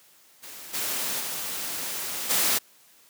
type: noise with level steps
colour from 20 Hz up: white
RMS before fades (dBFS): -42 / -29 / -32 / -23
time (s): 0.42-2.59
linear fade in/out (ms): 20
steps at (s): 0.73 / 1.19 / 2.29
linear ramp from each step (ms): 20
effects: white hiss -57 dBFS RMS until 3.09 s + high-pass 150 Hz 12 dB/octave